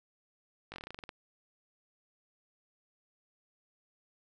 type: slowing click train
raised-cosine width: 0.3 ms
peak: -27 dBFS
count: 12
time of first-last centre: 0.72-1.092 s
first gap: 19 ms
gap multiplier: 1.11
effects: none